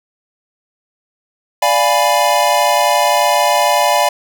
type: chord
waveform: square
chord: D diminished seventh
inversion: none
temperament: equal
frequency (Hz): 587.3 / 698.5 / 830.6 / 987.8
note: D5 / F5 / Ab5 / Cb6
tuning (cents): 0 / 0 / 0 / 0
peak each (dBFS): -17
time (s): 1.62-4.09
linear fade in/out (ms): 5
effects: none